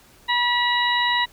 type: harmonic tone with a mistuned harmonic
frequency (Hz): 970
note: B5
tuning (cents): -31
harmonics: 1 / 2 / 3 / 4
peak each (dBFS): -22 / -22 / -29 / -24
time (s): 0.28-1.26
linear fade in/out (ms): 20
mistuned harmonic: 3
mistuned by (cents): -16
effects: pink hiss -52 dBFS RMS until 1.32 s